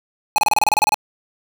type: tone bursts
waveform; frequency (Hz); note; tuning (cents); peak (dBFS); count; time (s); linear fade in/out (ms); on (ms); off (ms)
square; 846; G#5; +32; -13; 12; 0.36-0.943; 0; 22; 29
effects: none